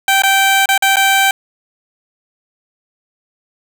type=tone with dropouts; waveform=15% pulse; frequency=779 Hz; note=G5; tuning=11 cents flat; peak=-3 dBFS; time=0.08-1.31 s; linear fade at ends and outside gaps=2 ms; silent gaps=0.221-0.235 / 0.658-0.689 / 0.778-0.823 / 0.959-0.968 s; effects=none